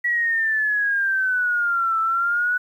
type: exponential two-way sweep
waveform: sine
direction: down then up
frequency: 1939 to 1318.5 to 1486 Hz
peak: -18 dBFS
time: 0.04-2.58 s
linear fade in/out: 10 ms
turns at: 2 s
effects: 9-bit